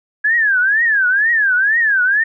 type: tone with vibrato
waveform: sine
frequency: 1661.2 Hz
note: G#6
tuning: in tune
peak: -11 dBFS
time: 0.24-2.24 s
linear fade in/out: 10 ms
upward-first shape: triangle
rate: 2.1 Hz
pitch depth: 250 cents each way
effects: none